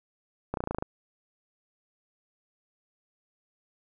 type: slowing click train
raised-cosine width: 1 ms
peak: -16 dBFS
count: 9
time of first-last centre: 0.54-0.825 s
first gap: 32 ms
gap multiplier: 1.03
effects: none